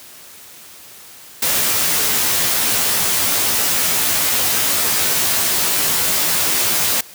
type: noise with comb filter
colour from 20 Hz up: white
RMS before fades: -17 dBFS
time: 1.42-7.01 s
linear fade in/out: 5 ms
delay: 15 ms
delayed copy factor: -1
effects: white hiss -40 dBFS RMS until 7.14 s + high-pass 60 Hz 12 dB/octave